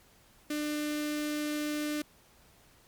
sawtooth tone with notch filter, 298.8 Hz, D4, 30 cents sharp, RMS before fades -33 dBFS, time 0.5-2.02 s, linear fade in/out 5 ms, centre 870 Hz, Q 1.1, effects pink hiss -61 dBFS RMS until 2.87 s + MP3 96 kbps

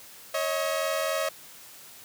sawtooth tone pair together, 552 / 635.5 Hz, C#5 / D#5, -7 / +36 cents, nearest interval major second, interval 243 cents, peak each -26 / -24 dBFS, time 0.34-1.29 s, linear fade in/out 5 ms, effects white hiss -48 dBFS RMS until 2.04 s + high-pass 80 Hz 12 dB/octave

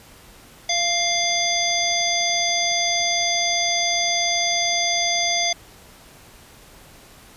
harmonic tone with a mistuned harmonic, 690 Hz, F5, 21 cents flat, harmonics 1 / 3 / 5 / 7 / 9, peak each -25 / -25 / -25 / -25 / -25 dBFS, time 0.69-5.53 s, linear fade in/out 5 ms, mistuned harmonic 3, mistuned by +23 cents, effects pink hiss -47 dBFS RMS until 7.36 s + resampled to 32000 Hz

